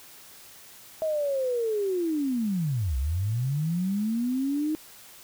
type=linear two-way sweep; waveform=sine; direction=down then up; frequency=642 to 61.4 to 314.5 Hz; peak=-24 dBFS; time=1.02-4.75 s; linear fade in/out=0 ms; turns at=2.97 s; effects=white hiss -49 dBFS RMS until 5.23 s